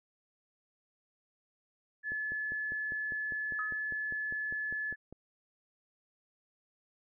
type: tone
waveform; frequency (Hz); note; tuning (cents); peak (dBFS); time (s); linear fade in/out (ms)
sine; 1721; A6; -39; -33; 2.03-4.96; 50
type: click train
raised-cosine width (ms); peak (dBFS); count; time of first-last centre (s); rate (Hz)
2; -34; 16; 2.12-5.126; 4.99
type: tone with exponential decay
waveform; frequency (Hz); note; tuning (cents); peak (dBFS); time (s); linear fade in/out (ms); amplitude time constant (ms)
sine; 1275; D#6; +42; -33; 3.59-3.86; 1; 57
effects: none